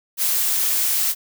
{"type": "noise", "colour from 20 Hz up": "blue", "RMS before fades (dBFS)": -20, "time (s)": [0.17, 1.15], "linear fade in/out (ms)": 50, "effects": []}